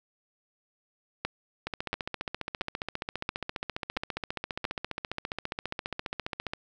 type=two click trains; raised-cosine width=0.3 ms; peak=-13 / -16 dBFS; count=6 / 73; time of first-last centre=1.25-4.651 / 1.67-6.535 s; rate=1.47 / 14.8 Hz; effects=none